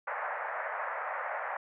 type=band-pass noise; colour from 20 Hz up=pink; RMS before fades=-36 dBFS; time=0.07-1.57 s; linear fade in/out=5 ms; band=570 to 2000 Hz; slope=48 dB/octave; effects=none